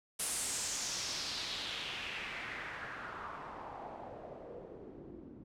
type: noise with low-pass filter sweep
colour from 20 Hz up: white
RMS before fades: -42 dBFS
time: 0.19-5.44 s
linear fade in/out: 10 ms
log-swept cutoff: 10000 to 270 Hz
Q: 2.7
effects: none